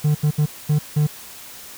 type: tone bursts at uneven times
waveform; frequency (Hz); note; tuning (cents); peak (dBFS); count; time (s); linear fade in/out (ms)
triangle; 150; D3; +37; -12; 5; 0.04-0.15 / 0.23-0.31 / 0.38-0.46 / 0.69-0.79 / 0.96-1.07; 10
effects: white hiss -39 dBFS RMS until 1.77 s